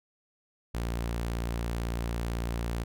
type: tone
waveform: sawtooth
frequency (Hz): 58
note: A#1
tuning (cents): -8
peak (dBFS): -26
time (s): 0.74-2.84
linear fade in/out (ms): 10
effects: none